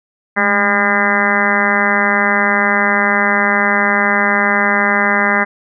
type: harmonic tone with a mistuned harmonic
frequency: 202.2 Hz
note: G#3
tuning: 46 cents flat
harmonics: 1 / 2 / 3 / 4 / 5 / 6 / 7 / 8 / 9 / 10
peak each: -20 / -24 / -22 / -21 / -22 / -21 / -22 / -18 / -19 / -18 dBFS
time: 0.36-5.45 s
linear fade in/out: 20 ms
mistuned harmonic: 1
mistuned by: +57 cents
effects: none